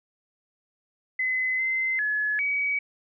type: tone with pitch steps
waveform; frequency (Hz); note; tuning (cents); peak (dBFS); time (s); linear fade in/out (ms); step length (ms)
sine; 2032 / 2065 / 1703 / 2269; B6 / C7 / G#6 / C#7; +49 / -23 / +43 / +40; -23; 1.19-2.79; 5; 400
effects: none